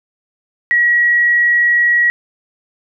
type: tone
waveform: sine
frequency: 1914 Hz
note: A#6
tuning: 45 cents sharp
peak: -9 dBFS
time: 0.71-2.1 s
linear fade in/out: 0 ms
effects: none